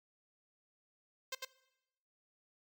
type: tone with echo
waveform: 5% pulse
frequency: 523.3 Hz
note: C5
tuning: in tune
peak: -26 dBFS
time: 1.32-1.35 s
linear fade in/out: 5 ms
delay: 100 ms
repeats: 1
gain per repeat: -2 dB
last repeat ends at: 1.45 s
effects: noise-tail reverb RT60 0.9 s tail -19 dB re dry + MP3 96 kbps